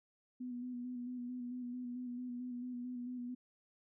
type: tone with vibrato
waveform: sine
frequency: 246.9 Hz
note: B3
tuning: in tune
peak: -40 dBFS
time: 0.4-3.35 s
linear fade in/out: 10 ms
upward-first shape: square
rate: 4.5 Hz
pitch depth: 24 cents each way
effects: none